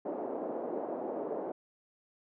white band-pass noise, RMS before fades -37 dBFS, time 0.05-1.52 s, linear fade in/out 5 ms, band 270 to 660 Hz, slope 24 dB/octave, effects none

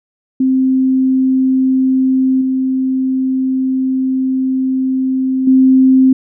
sine tone with level steps, 261.6 Hz, C4, in tune, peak -9 / -12 / -5 dBFS, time 0.4-6.13 s, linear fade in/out 5 ms, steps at 2.41 / 5.47 s, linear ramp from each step 5 ms, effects none

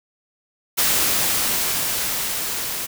white noise with level ramp, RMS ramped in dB -18 to -27 dBFS, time 0.77-2.87 s, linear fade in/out 20 ms, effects none

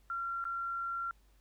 sine tone with dropouts, 1372 Hz, F6, 31 cents flat, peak -34 dBFS, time 0.1-1.11 s, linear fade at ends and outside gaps 1 ms, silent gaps 0.441-0.452 s, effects added 50 Hz sine -62 dBFS peak until 1.4 s + pink hiss -72 dBFS RMS until 1.4 s

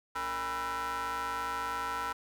35% pulse ring-modulated tone, 174.5 Hz, F3, 1 cent flat, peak -28 dBFS, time 0.15-2.13 s, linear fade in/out 10 ms, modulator 1160 Hz, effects none

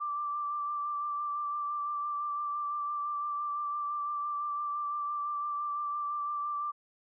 sine tone with vibrato, 1174.7 Hz, D6, in tune, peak -31 dBFS, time 0-6.72 s, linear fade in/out 20 ms, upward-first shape sine, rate 5.9 Hz, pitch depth 18 cents each way, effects none

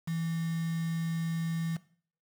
sine tone with quantisation, 164.81 Hz, E3, in tune, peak -30 dBFS, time 0.07-1.77 s, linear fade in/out 10 ms, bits 7, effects noise-tail reverb RT60 0.5 s tail -18 dB re dry

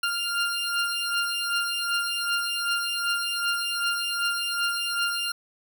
20% pulse beating tone pair, 1396.9 / 1399.5 Hz, F6 / F6, 0 / +3 cents, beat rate 2.6 Hz, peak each -22 / -24 dBFS, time 0.03-5.32 s, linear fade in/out 5 ms, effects none

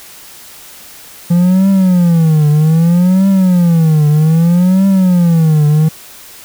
triangle tone with vibrato, 170.3 Hz, F3, 43 cents flat, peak -4 dBFS, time 1.3-5.89 s, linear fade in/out 10 ms, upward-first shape triangle, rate 0.63 Hz, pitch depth 250 cents each way, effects white hiss -35 dBFS RMS until 6.44 s

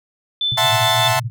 sine tone with tremolo, 3522 Hz, A7, 1 cent sharp, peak -16 dBFS, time 0.41-1.08 s, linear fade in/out 2 ms, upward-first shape sine, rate 4.8 Hz, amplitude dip 45%
pink band-pass noise, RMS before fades -26 dBFS, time 0.52-1.3 s, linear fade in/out 0 ms, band 110 to 130 Hz, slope 96 dB/octave
sawtooth chord, F# half-diminished seventh, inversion third, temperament equal, 659.3 / 740 / 880 / 1046.5 Hz, E5 / F#5 / A5 / C6, 0 / 0 / 0 / 0 cents, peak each -17 / -19 / -16 / -19 dBFS, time 0.57-1.2 s, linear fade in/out 10 ms
effects none

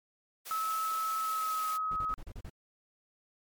white high-pass noise, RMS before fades -43 dBFS, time 0.45-1.78 s, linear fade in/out 20 ms, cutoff 380 Hz, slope 12 dB/octave
sine tone with pitch glide, 1297 to 1272.5 Hz, E6 to D#6, -28 to +39 cents, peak -30 dBFS, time 0.51-2.14 s, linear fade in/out 0 ms, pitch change -33 cents, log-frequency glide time 1.18-1.69 s
brown noise bursts, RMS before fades -42 dBFS, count 7, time 1.91-2.498 s, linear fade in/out 5 ms, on 54 ms, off 35 ms
effects MP3 96 kbps

